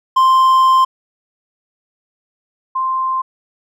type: tone pair in turn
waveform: triangle / sine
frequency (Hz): 1046.5 / 1046.5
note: C6 / C6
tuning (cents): 0 / 0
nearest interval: unison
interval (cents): 0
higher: neither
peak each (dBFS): -6 / -15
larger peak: first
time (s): 0.16-0.85 / 2.75-3.22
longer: first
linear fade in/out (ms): 10
effects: none